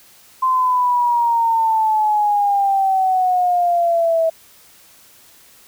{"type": "exponential sweep", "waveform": "sine", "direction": "down", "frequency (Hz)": [1042, 648], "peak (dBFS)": -13, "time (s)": [0.42, 4.3], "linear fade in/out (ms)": 10, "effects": ["white hiss -48 dBFS RMS until 5.67 s"]}